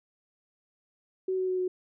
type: tone with pitch steps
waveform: sine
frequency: 375.6 / 372.6 / 369.6 / 366.6 Hz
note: F#4 / F#4 / F#4 / F#4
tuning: +26 / +12 / -2 / -16 cents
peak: -26 dBFS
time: 1.28-1.68 s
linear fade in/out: 5 ms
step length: 100 ms
effects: none